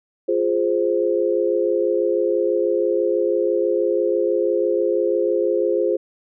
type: chord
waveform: sine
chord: F minor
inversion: none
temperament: equal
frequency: 349.2 / 415.3 / 523.3 Hz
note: F4 / Ab4 / C5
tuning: 0 / 0 / 0 cents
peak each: -21 dBFS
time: 0.28-5.97 s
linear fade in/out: 10 ms
effects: none